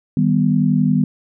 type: chord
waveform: sine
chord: Eb augmented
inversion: none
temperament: equal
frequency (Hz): 155.56 / 196 / 246.9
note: Eb3 / G3 / B3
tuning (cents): 0 / 0 / 0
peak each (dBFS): -17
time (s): 0.17-1.04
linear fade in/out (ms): 2
effects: none